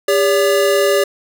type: tone pair together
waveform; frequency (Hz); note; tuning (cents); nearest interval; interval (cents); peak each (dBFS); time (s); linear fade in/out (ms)
square; 401.7 / 570; G4 / C#5; +42 / +48; tritone; 606; -15; 0.08-1.04; 5
effects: none